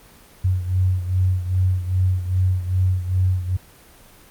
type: beating tone pair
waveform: sine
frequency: 91.8 / 94.3 Hz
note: F#2 / F#2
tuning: -13 / +33 cents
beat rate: 2.5 Hz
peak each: -18 / -23 dBFS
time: 0.44-3.57 s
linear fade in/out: 10 ms
effects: pink hiss -48 dBFS RMS until 4.3 s + Opus 24 kbps